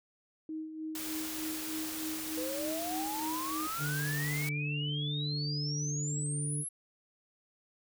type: tone with tremolo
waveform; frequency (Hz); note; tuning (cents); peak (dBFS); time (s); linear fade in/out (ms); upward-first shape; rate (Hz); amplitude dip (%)
sine; 314.6; D#4; +19; -35; 0.49-3.67; 2; sine; 3.3; 55
type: noise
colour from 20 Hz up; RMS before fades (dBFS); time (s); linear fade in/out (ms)
white; -40; 0.95-4.49; 2
type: exponential sweep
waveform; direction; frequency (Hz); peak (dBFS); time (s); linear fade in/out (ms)
sine; up; 490.2 to 11175; -36; 2.37-6.69; 10
type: harmonic tone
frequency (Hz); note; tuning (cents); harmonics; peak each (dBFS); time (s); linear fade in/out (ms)
146.83; D3; 0; 1 / 2 / 3; -33 / -44 / -49; 3.78-6.65; 50
effects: none